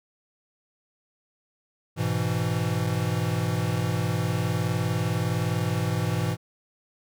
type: chord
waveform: square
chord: E major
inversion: first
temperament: equal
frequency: 103.83 / 123.47 / 164.81 Hz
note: G#2 / B2 / E3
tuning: 0 / 0 / 0 cents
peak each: -29 dBFS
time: 1.96-6.37 s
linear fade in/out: 50 ms
effects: none